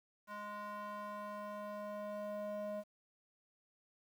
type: tone with band-pass filter sweep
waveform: square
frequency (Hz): 207.7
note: G#3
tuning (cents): 0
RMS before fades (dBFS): -44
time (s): 0.27-2.84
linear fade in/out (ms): 50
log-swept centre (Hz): 1200 to 590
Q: 2.6
effects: 11-bit

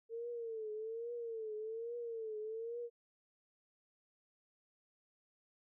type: tone with vibrato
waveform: sine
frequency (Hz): 451.7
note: A4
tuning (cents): +45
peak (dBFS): -40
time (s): 0.09-2.9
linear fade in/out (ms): 50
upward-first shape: triangle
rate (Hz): 1.2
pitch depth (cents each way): 110
effects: none

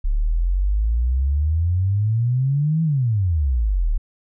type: exponential two-way sweep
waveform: sine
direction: up then down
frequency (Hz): 34.43 to 164.81 to 34.43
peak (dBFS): -16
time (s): 0.04-3.98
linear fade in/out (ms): 10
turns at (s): 2.83
effects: none

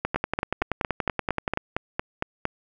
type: two click trains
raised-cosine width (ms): 0.5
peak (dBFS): -9 / -9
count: 11 / 17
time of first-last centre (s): 0.16-2.454 / 0.05-1.574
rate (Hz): 4.36 / 10.5
effects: none

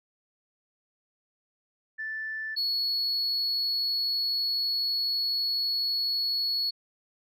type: tone pair in turn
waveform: sine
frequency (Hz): 1760 / 4376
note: A6 / C#8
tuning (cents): 0 / -23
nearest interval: octave + major third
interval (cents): 1577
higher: second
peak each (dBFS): -31 / -23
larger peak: second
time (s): 1.98-2.56 / 2.56-6.71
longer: second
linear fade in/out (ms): 20
effects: tanh soft clip ceiling -24 dBFS

